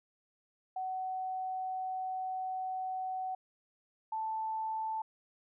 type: tone pair in turn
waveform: sine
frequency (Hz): 750 / 880.6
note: F#5 / A5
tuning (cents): +23 / +1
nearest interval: minor third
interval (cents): 278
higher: second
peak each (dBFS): -34 / -33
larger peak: second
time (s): 0.76-3.35 / 4.12-5.02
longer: first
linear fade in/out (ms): 5
effects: none